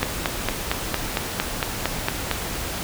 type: click train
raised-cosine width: 0.3 ms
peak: -4 dBFS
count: 11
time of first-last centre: 0.03-2.313 s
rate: 4.38 Hz
effects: pink hiss -29 dBFS RMS until 2.83 s